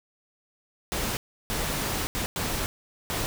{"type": "noise bursts at uneven times", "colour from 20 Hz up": "pink", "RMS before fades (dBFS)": -29, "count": 5, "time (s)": [[0.92, 1.17], [1.5, 2.07], [2.15, 2.26], [2.36, 2.66], [3.1, 3.26]], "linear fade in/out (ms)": 0, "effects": []}